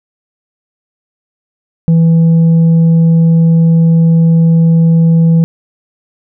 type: tone with tanh clipping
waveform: sine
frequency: 164.81 Hz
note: E3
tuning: in tune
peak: -5 dBFS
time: 1.88-5.44 s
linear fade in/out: 0 ms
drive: 3 dB
effects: none